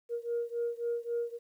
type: beating tone pair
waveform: sine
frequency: 470 / 473.7 Hz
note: A#4 / A#4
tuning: +14 / +28 cents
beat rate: 3.7 Hz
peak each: -33 / -34 dBFS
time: 0.09-1.39 s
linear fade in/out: 50 ms
effects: tanh soft clip ceiling -25 dBFS + 11-bit